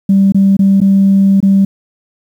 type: tone with dropouts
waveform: sine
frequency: 195.4 Hz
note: G3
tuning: 5 cents flat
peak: -4 dBFS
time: 0.09-1.65 s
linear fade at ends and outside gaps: 5 ms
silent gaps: 0.322-0.345 / 0.568-0.591 / 0.804-0.814 / 1.404-1.427 s
effects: tanh soft clip ceiling -1 dBFS + 7-bit